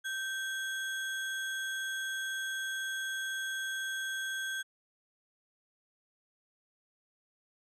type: tone with sample-and-hold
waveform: sine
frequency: 1562 Hz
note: G6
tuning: 7 cents flat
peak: -33 dBFS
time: 0.04-4.63 s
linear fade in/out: 20 ms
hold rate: 4900 Hz
effects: low-pass 10000 Hz 12 dB/octave